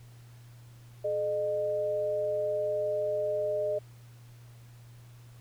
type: tone pair together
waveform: sine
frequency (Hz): 427.5 / 608.7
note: A4 / D#5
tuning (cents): -50 / -38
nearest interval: tritone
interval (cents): 612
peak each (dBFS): -34 / -28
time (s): 1.04-3.79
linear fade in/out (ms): 10
effects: added 119 Hz sine -49 dBFS peak until 5.4 s + pink hiss -61 dBFS RMS until 5.4 s